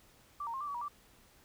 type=tone with pitch steps; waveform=sine; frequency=1167 / 925 / 1067 / 1177 / 1136 / 957 / 1169 Hz; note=D6 / A#5 / C6 / D6 / C#6 / A#5 / D6; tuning=-11 / -14 / +34 / +3 / +42 / +45 / -8 cents; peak=-36 dBFS; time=0.4-0.883 s; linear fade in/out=5 ms; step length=69 ms; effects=pink hiss -63 dBFS RMS until 1.44 s